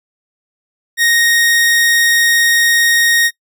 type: tone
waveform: sawtooth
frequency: 1864.7 Hz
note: A#6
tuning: in tune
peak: -6 dBFS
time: 0.97-3.31 s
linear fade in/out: 50 ms
effects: noise-tail reverb RT60 0.1 s tail -23 dB re dry